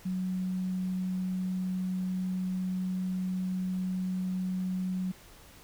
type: tone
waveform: sine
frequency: 185 Hz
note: F#3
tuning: in tune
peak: -29 dBFS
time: 0.05-5.12 s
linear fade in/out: 10 ms
effects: pink hiss -54 dBFS RMS until 5.63 s